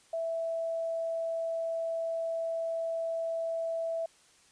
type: tone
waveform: sine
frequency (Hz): 659.3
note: E5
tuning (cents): 0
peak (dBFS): -30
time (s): 0.13-4.06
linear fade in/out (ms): 5
effects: white hiss -62 dBFS RMS until 4.51 s + resampled to 22050 Hz